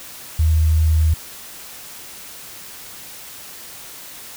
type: tone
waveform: sine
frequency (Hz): 79.1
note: D#2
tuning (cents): +29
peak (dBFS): -12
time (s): 0.39-1.14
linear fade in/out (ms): 5
effects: white hiss -37 dBFS RMS until 4.36 s